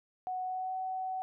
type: tone with pitch glide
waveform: sine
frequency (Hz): 740 to 751.6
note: F#5 to F#5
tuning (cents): 0 to +27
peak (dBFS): -33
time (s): 0.27-1.22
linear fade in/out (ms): 0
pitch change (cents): +27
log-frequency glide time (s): 0.43-0.76
effects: none